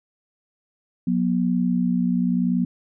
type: tone pair together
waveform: sine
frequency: 181.22 / 241.9 Hz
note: F#3 / B3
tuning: -36 / -36 cents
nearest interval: perfect fourth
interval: 500 cents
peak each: -21 dBFS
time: 1.07-2.65 s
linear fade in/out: 5 ms
effects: none